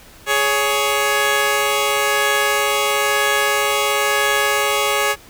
10% pulse tone pair together, 418.6 / 557.8 Hz, G#4 / C#5, +14 / +11 cents, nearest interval perfect fourth, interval 497 cents, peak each -10 dBFS, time 0.26-5.16 s, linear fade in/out 50 ms, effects pink hiss -44 dBFS RMS until 5.29 s

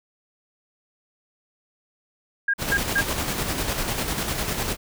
sine tone bursts, 1620 Hz, G#6, 43 cents flat, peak -18 dBFS, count 3, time 2.48-3.011 s, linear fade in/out 5 ms, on 57 ms, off 180 ms
pink noise with tremolo, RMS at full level -25 dBFS, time 2.58-4.77 s, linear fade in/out 50 ms, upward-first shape square, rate 10 Hz, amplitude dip 40%
effects none

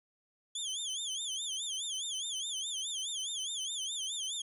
25% pulse tone with vibrato, 3322 Hz, G#7, in tune, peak -31 dBFS, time 0.55-4.42 s, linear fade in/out 5 ms, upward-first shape sine, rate 4.8 Hz, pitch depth 160 cents each way, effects resampled to 32000 Hz

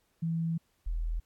sine tone pair in turn, 164.81 / 40.82 Hz, E3 / E1, 0 / -16 cents, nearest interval 2 octaves, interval 2416 cents, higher first, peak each -28 / -29 dBFS, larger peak first, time 0.22-0.58 / 0.86-1.2 s, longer first, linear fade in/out 10 ms, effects pink hiss -73 dBFS RMS until 1.25 s + AAC 64 kbps

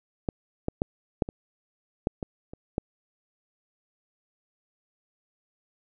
clicks, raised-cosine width 2 ms, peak -13 / -13 / -11 / -8 / -21 / -10 / -18 / -27 / -12 dBFS, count 9, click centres 0.288 / 0.684 / 0.819 / 1.222 / 1.289 / 2.071 / 2.228 / 2.535 / 2.781 s, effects none

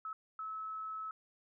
sine tone bursts at uneven times, 1297 Hz, E6, 28 cents flat, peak -39 dBFS, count 2, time 0.05-0.13 / 0.39-1.11 s, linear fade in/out 2 ms, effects none

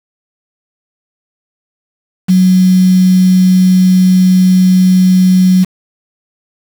sine tone with quantisation, 184.8 Hz, F#3, 2 cents flat, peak -4 dBFS, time 2.28-5.65 s, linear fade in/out 20 ms, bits 4, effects none

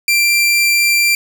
sawtooth tone, 2362 Hz, D7, 9 cents sharp, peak -7 dBFS, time 0.08-1.15 s, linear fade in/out 2 ms, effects none

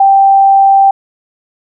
sine tone, 784 Hz, G5, in tune, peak -3 dBFS, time 0-0.91 s, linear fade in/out 5 ms, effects none

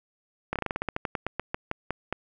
slowing click train, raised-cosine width 0.5 ms, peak -13 dBFS, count 18, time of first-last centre 0.53-2.126 s, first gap 27 ms, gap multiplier 1.14, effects none

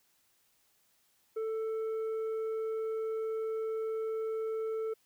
sine tone with tanh clipping, 442.3 Hz, A4, 9 cents sharp, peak -33 dBFS, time 1.36-4.94 s, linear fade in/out 10 ms, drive 5 dB, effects white hiss -71 dBFS RMS until 5.05 s

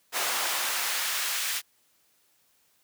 pink noise with high-pass filter sweep, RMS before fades -29 dBFS, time 0.12-1.62 s, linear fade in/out 50 ms, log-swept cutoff 720 to 2100 Hz, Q 0.78, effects white hiss -67 dBFS RMS until 2.83 s + high-pass 60 Hz 12 dB/octave

